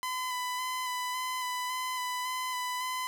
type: tone with vibrato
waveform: sawtooth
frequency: 1007 Hz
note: B5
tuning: 33 cents sharp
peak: -28 dBFS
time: 0.03-3.07 s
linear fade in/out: 0 ms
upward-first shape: square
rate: 1.8 Hz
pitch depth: 16 cents each way
effects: none